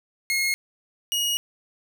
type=tone pair in turn; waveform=sawtooth; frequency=2157 / 2886 Hz; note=C#7 / F#7; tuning=-48 / -44 cents; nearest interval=perfect fourth; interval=504 cents; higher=second; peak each=-18 / -19 dBFS; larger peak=first; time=0.3-0.54 / 1.12-1.37 s; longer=second; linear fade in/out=0 ms; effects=none